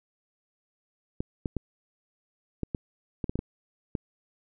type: clicks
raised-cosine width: 3 ms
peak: -16 dBFS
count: 10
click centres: 1.205 / 1.458 / 1.567 / 2.633 / 2.748 / 3.242 / 3.295 / 3.356 / 3.391 / 3.952 s
effects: none